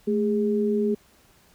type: tone pair together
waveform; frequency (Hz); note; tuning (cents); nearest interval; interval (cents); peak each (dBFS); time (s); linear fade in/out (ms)
sine; 217.6 / 410.8; A3 / G#4; -19 / -19; major seventh; 1100; -23; 0.07-0.95; 10
effects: pink hiss -58 dBFS RMS until 1.54 s